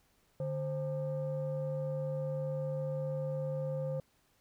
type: tone pair together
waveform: sine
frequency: 147.52 / 526 Hz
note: D3 / C5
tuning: +8 / +9 cents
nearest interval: octave + minor seventh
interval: 2201 cents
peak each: -34 / -34 dBFS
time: 0.4-4 s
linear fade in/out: 2 ms
effects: tanh soft clip ceiling -29 dBFS + pink hiss -71 dBFS RMS until 4.4 s